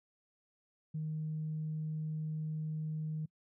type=tone; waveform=sine; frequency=155.56 Hz; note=D#3; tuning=in tune; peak=-34 dBFS; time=0.94-3.26 s; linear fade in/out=10 ms; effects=noise-tail reverb RT60 0.1 s tail -26 dB re dry + tanh soft clip ceiling -30 dBFS